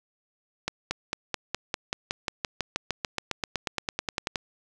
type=accelerating click train; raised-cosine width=0.2 ms; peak=-10 dBFS; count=26; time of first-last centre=0.68-4.358 s; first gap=230 ms; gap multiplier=0.96; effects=none